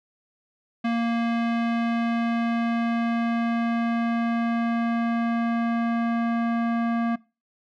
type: tone with low-pass filter sweep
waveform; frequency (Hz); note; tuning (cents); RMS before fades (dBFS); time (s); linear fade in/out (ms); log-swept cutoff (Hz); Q
square; 232.5; A#3; -4; -24; 0.84-7.16; 10; 2600 to 1600; 1.1
effects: noise-tail reverb RT60 0.3 s tail -22 dB re dry